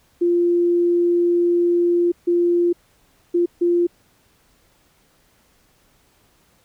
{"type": "tone bursts at uneven times", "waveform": "sine", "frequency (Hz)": 347.3, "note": "F4", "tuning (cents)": -10, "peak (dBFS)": -14, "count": 4, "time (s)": [[0.21, 2.12], [2.27, 2.73], [3.34, 3.46], [3.61, 3.87]], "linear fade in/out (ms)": 10, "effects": ["pink hiss -59 dBFS RMS until 6.64 s"]}